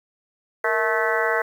harmonic tone with a mistuned harmonic, 217.7 Hz, A3, 18 cents flat, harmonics 2 / 3 / 4 / 5 / 6 / 7 / 8 / 9, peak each -25 / -26 / -29 / -29 / -30 / -26 / -29 / -27 dBFS, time 0.64-1.42 s, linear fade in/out 5 ms, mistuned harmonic 2, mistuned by +110 cents, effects 8-bit

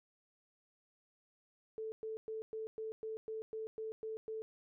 sine tone bursts, 440 Hz, A4, in tune, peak -39 dBFS, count 11, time 1.78-4.42 s, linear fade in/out 0 ms, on 140 ms, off 110 ms, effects none

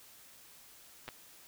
clicks, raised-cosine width 0.3 ms, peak -26 dBFS, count 2, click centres 1.08 / 1.088 s, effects white hiss -57 dBFS RMS until 1.47 s

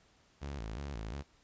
sawtooth tone with vibrato, 61.9 Hz, B1, 5 cents sharp, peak -35 dBFS, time 0.41-1.23 s, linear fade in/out 20 ms, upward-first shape square, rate 2.8 Hz, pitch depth 230 cents each way, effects pink hiss -67 dBFS RMS until 1.43 s + resampled to 16000 Hz

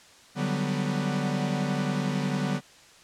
45% pulse chord, G major seventh, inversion second, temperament equal, 146.83 / 185 / 196 / 246.9 Hz, D3 / F#3 / G3 / B3, 0 / 0 / 0 / 0 cents, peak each -30 / -31 / -32 / -32 dBFS, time 0.35-2.61 s, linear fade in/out 50 ms, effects white hiss -53 dBFS RMS until 3.03 s + low-pass 7000 Hz 12 dB/octave

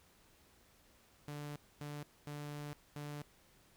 sawtooth tone bursts at uneven times, 146.83 Hz, D3, in tune, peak -39 dBFS, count 4, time 1.28-1.56 / 1.81-2.03 / 2.27-2.73 / 2.96-3.22 s, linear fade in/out 0 ms, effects pink hiss -67 dBFS RMS until 3.76 s

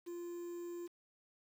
triangle tone with quantisation, 346.6 Hz, F4, 13 cents flat, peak -40 dBFS, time 0.06-0.88 s, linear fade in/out 20 ms, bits 10, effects none

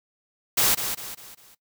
white noise with echo, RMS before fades -20 dBFS, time 0.57-0.75 s, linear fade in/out 10 ms, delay 200 ms, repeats 4, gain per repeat -8 dB, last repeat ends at 1.55 s, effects noise-tail reverb RT60 0.1 s tail -18 dB re dry

